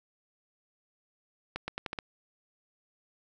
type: accelerating click train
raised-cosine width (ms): 0.3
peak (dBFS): -18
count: 6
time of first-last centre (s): 1.56-1.988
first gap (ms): 120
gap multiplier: 0.83
effects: none